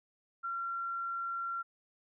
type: tone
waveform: sine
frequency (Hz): 1370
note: F6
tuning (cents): -34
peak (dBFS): -34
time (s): 0.43-1.63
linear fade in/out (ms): 20
effects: none